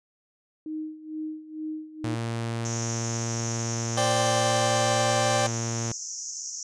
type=tone with tremolo; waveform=sine; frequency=311.1 Hz; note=D#4; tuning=in tune; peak=-29 dBFS; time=0.66-2.15 s; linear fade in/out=2 ms; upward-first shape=sine; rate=2.2 Hz; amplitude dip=80%
type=tone; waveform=sawtooth; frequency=115.5 Hz; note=A#2; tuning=16 cents flat; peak=-24 dBFS; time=2.04-5.92 s; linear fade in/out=0 ms
type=band-pass noise; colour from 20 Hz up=pink; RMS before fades=-36 dBFS; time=2.65-6.63 s; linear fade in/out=2 ms; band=5500 to 7000 Hz; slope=96 dB/octave
type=chord; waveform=sawtooth; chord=C suspended second; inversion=none; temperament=just; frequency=523.3 / 588.7 / 784.9 Hz; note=C5 / D5 / G5; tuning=0 / +4 / +2 cents; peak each=-25 / -22 / -22 dBFS; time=3.97-5.47 s; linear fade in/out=5 ms
effects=resampled to 22050 Hz